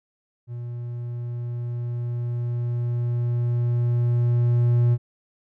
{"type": "tone with level ramp", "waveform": "triangle", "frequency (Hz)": 120, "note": "B2", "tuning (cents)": -49, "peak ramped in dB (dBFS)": [-28, -13], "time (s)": [0.47, 4.98], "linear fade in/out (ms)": 50, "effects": []}